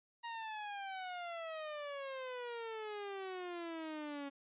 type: exponential sweep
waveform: sawtooth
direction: down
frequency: 945 to 277.2 Hz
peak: -38 dBFS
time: 0.23-4.3 s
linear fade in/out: 20 ms
effects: resampled to 8000 Hz